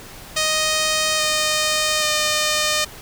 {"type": "tone with pitch steps", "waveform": "5% pulse", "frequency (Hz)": [622.3, 615.9, 609.5], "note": ["D#5", "D#5", "D#5"], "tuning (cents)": [0, -18, -36], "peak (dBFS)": -6, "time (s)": [0.36, 2.85], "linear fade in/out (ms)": 10, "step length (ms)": 830, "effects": ["pink hiss -39 dBFS RMS until 3.01 s"]}